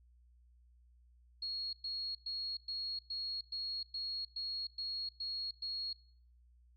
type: tone bursts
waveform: sine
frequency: 4308 Hz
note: C8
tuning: 50 cents sharp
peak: -37 dBFS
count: 11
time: 1.42-5.93 s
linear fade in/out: 5 ms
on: 310 ms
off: 110 ms
effects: noise-tail reverb RT60 0.5 s tail -18 dB re dry + added 60 Hz sine -62 dBFS peak until 6.76 s